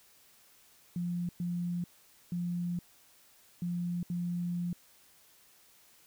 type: tone bursts at uneven times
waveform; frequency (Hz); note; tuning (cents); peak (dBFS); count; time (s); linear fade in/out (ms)
sine; 174.9; F3; +3; -31; 5; 0.96-1.29 / 1.4-1.84 / 2.32-2.79 / 3.62-4.03 / 4.1-4.73; 2
effects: white hiss -62 dBFS RMS until 6.06 s